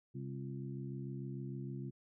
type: harmonic tone with a mistuned harmonic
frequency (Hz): 66.6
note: C2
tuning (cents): +31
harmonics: 2 / 3 / 4 / 5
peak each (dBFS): -42 / -47 / -50 / -50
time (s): 0.14-1.91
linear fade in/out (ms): 20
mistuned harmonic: 5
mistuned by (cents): +72
effects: none